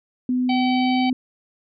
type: tone with pitch glide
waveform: sine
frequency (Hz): 251.4 to 254.8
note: B3 to C4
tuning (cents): +31 to -46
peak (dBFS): -18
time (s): 0.29-1.13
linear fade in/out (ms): 2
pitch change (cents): +23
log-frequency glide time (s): 0.53-1.01
type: harmonic tone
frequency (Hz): 765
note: G5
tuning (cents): -42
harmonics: 1 / 3 / 4 / 5 / 6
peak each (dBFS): -23 / -29 / -32 / -37 / -36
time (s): 0.49-1.1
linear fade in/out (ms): 5
effects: none